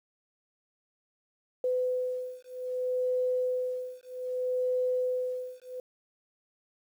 sine beating tone pair, 504 / 504.63 Hz, B4 / B4, +35 / +37 cents, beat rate 0.63 Hz, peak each -31 dBFS, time 1.64-5.8 s, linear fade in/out 2 ms, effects 10-bit

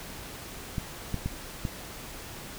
clicks, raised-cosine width 5 ms, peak -17 dBFS, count 4, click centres 0.782 / 1.143 / 1.26 / 1.652 s, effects pink hiss -42 dBFS RMS until 2.58 s

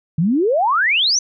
sine exponential sweep, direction up, 148.9 to 6272 Hz, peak -13 dBFS, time 0.18-1.19 s, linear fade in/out 5 ms, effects none

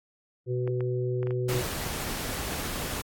harmonic tone, 124.4 Hz, B2, 13 cents sharp, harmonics 1 / 3 / 4, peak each -28 / -30 / -37 dBFS, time 0.46-1.64 s, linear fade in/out 50 ms
clicks, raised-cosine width 0.5 ms, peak -25 dBFS, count 8, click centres 0.676 / 0.807 / 1.23 / 1.271 / 1.308 / 1.513 / 1.65 / 2.078 s
pink noise, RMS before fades -33 dBFS, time 1.48-3.02 s, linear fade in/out 10 ms
effects AAC 64 kbps

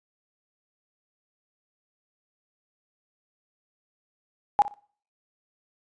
sine tone with echo, 822 Hz, G#5, 18 cents flat, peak -14 dBFS, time 4.59-4.62 s, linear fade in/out 0 ms, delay 60 ms, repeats 2, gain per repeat -15 dB, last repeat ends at 4.74 s, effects noise-tail reverb RT60 0.5 s tail -25 dB re dry + resampled to 22050 Hz

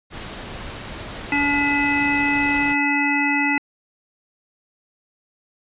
pink noise, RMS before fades -33 dBFS, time 0.1-2.76 s, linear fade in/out 50 ms
harmonic tone, 286 Hz, D4, 46 cents flat, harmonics 1 / 3 / 5 / 7 / 9, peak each -22 / -25 / -30 / -21 / -24 dBFS, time 1.32-3.58 s, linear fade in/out 2 ms
effects resampled to 8000 Hz

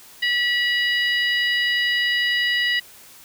harmonic tone, 971 Hz, B5, 30 cents flat, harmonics 2 / 3 / 4 / 5, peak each -20 / -23 / -30 / -31 dBFS, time 0.22-2.8 s, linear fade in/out 10 ms, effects white hiss -46 dBFS RMS until 3.24 s

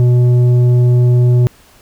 sine tone with tanh clipping, 122.9 Hz, B2, 8 cents flat, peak -8 dBFS, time 0-1.47 s, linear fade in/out 0 ms, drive 8 dB, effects pink hiss -46 dBFS RMS until 1.81 s

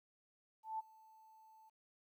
sine tone with ADSR envelope, 880 Hz, A5, in tune, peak -37 dBFS, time 0.63-1.7 s, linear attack 160 ms, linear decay 22 ms, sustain -24 dB, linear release 16 ms, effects 13-bit

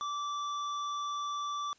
sine tone with hard clipping, 1164 Hz, D6, 16 cents flat, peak -35 dBFS, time 0.01-1.73 s, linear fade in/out 0 ms, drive 12 dB, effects white hiss -65 dBFS RMS until 1.78 s + resampled to 16000 Hz

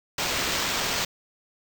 white noise with sample-and-hold, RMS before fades -27 dBFS, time 0.18-1.05 s, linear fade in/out 5 ms, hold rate 11025 Hz, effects none

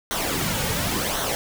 pink noise with flanger, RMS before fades -25 dBFS, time 0.11-1.35 s, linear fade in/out 0 ms, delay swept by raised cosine 0.4 to 3 ms, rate 0.92 Hz, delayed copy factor -0.6, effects none

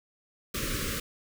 pink band-stop noise, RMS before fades -32 dBFS, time 0.54-1 s, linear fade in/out 5 ms, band 580 to 1100 Hz, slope 96 dB/octave, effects none

